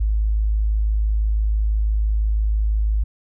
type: tone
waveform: sine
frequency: 53 Hz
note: G#1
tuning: 36 cents sharp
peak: -16 dBFS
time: 0-3.04 s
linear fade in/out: 10 ms
effects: none